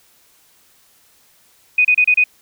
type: tone bursts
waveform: sine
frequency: 2489 Hz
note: D#7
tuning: in tune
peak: -9 dBFS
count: 5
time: 1.78-2.24 s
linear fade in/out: 5 ms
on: 68 ms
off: 30 ms
effects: white hiss -54 dBFS RMS until 2.41 s